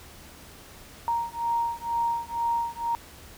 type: beating tone pair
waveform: sine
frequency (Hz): 932.3 / 934.4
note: A#5 / A#5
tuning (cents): 0 / +4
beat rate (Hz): 2.1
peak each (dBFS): -28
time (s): 1.08-2.95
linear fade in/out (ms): 0
effects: added 75 Hz sine -55 dBFS peak until 3.37 s + pink hiss -48 dBFS RMS until 3.37 s